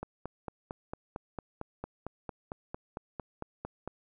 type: click train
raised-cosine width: 1 ms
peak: -23 dBFS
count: 18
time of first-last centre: 0.03-3.876 s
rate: 4.42 Hz
effects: none